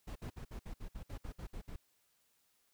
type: noise bursts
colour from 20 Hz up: brown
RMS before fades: -44 dBFS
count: 12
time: 0.07-1.763 s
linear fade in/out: 10 ms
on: 87 ms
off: 59 ms
effects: white hiss -75 dBFS RMS until 2.73 s